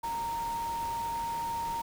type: tone in noise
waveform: sine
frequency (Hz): 927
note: A#5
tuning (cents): -10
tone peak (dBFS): -31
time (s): 0.03-1.82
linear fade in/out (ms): 10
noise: pink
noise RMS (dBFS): -44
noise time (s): 0.03-1.82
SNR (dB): +10
effects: none